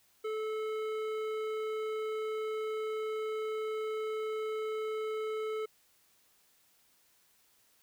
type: tone with hard clipping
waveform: sine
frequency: 434.6 Hz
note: A4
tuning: 21 cents flat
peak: -35 dBFS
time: 0.24-5.66 s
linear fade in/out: 10 ms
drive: 12 dB
effects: white hiss -68 dBFS RMS until 7.82 s